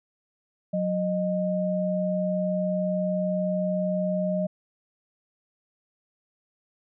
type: tone pair together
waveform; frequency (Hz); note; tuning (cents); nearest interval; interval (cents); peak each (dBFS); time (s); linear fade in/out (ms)
sine; 183.44 / 617; F#3 / D#5; -15 / -15; octave + major sixth; 2100; -26; 0.73-4.47; 10
effects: none